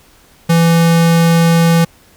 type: tone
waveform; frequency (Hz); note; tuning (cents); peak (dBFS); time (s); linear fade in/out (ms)
square; 167; E3; +23; -8; 0.49-1.85; 10
effects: pink hiss -47 dBFS RMS until 2.16 s